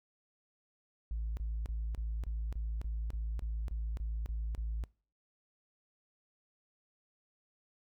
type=tone bursts; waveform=sine; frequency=55 Hz; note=A1; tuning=in tune; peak=-32 dBFS; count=13; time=1.11-4.838 s; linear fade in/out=0 ms; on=260 ms; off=29 ms; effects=noise-tail reverb RT60 0.4 s tail -25 dB re dry + tanh soft clip ceiling -31 dBFS